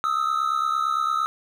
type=tone pair together; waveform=triangle; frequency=1249.7 / 1318.5 Hz; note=D#6 / E6; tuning=+7 / 0 cents; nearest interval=minor second; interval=93 cents; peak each=-22 dBFS; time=0.04-1.26 s; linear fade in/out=0 ms; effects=none